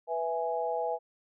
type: chord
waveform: sine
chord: E major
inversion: second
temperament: equal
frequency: 493.9 / 659.3 / 830.6 Hz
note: B4 / E5 / G#5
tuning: 0 / 0 / 0 cents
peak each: -33 dBFS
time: 0.07-0.99 s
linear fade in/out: 50 ms
effects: none